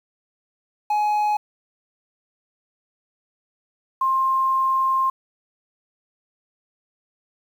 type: tone pair in turn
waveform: triangle / sine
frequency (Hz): 840 / 1058.3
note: G#5 / C6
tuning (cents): +19 / +19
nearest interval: major third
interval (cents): 400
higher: second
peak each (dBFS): -16 / -17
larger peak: first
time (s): 0.9-1.37 / 4.01-5.1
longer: second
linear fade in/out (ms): 5
effects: 8-bit